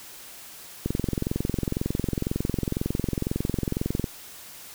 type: click train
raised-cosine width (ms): 3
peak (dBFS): -12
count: 71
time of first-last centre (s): 0.86-4.042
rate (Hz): 22
effects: white hiss -44 dBFS RMS until 4.74 s